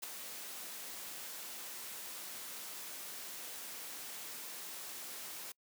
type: noise with ADSR envelope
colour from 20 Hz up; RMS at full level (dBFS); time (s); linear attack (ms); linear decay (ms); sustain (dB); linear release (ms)
white; -39; 0.02-5.52; 15; 8; -7; 4
effects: noise-tail reverb RT60 0.1 s tail -26 dB re dry + high-pass 200 Hz 12 dB/octave